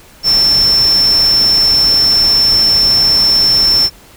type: tone in noise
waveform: sine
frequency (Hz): 5370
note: E8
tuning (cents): +31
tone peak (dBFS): -7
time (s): 0.23-3.9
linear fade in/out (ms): 50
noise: pink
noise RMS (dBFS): -23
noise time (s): 0.23-3.9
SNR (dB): +13
effects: pink hiss -41 dBFS RMS until 4.16 s